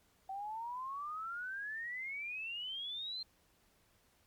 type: exponential sweep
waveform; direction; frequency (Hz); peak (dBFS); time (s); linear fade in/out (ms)
sine; up; 760 to 4186; -39; 0.29-3.23; 5
effects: pink hiss -71 dBFS RMS until 4.26 s + MP3 96 kbps